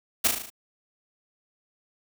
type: noise with echo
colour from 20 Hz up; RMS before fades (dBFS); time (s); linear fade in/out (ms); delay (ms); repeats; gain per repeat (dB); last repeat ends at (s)
white; -20; 0.24-0.28; 10; 37; 6; -4; 0.502
effects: none